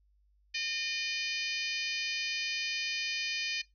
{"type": "harmonic tone", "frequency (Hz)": 609, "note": "D#5", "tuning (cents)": -37, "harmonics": [3, 4, 5, 6, 7, 8, 9, 10], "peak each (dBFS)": [-41, -35, -40, -45, -41, -39, -50, -46], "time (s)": [0.54, 3.62], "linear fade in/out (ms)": 10, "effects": ["noise-tail reverb RT60 0.2 s tail -21 dB re dry", "added 50 Hz sine -65 dBFS peak until 3.74 s"]}